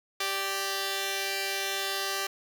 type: tone pair together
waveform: 5% pulse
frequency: 391.4 / 587.3 Hz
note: G4 / D5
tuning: -3 / 0 cents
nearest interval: perfect fifth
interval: 703 cents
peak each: -19 / -23 dBFS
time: 0.2-2.27 s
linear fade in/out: 5 ms
effects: none